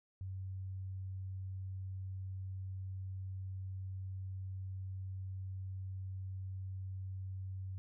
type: tone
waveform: sine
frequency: 94.8 Hz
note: F#2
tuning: 43 cents sharp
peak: -40 dBFS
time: 0.21-7.78 s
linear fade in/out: 0 ms
effects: none